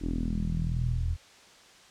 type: tone with low-pass filter sweep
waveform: sawtooth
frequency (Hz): 41.17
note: E1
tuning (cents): -1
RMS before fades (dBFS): -29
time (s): 0-1.17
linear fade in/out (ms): 50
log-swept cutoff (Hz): 310 to 88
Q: 4.9
effects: white hiss -54 dBFS RMS until 1.9 s + low-pass 6000 Hz 12 dB/octave